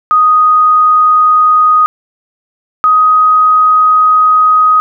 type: tone pair in turn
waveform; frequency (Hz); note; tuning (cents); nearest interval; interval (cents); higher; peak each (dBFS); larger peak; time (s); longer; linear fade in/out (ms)
sine; 1245 / 1254.4; D#6 / D#6; +1 / +14; unison; 13; second; -4; neither; 0.11-1.86 / 2.84-4.8; second; 0
effects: none